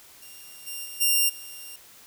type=tone with level steps; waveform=5% pulse; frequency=2786 Hz; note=F7; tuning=5 cents flat; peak=-35 / -24 / -28 / -10 / -30 dBFS; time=0.22-1.76 s; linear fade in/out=5 ms; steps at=0.66 / 0.84 / 1 / 1.28 s; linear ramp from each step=20 ms; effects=white hiss -51 dBFS RMS until 2.06 s